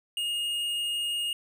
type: tone with tanh clipping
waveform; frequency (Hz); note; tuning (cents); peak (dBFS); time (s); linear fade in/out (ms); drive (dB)
sine; 2851; F7; +35; -29; 0.17-1.33; 2; 10
effects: none